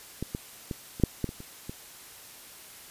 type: clicks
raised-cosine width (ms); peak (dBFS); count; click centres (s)
3; -18 / -18 / -19 / -24 / -6 / -14 / -24 / -29 / -23; 9; 0.226 / 0.349 / 0.712 / 0.999 / 1.037 / 1.243 / 1.291 / 1.404 / 1.695
effects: white hiss -48 dBFS RMS until 2.9 s + resampled to 32000 Hz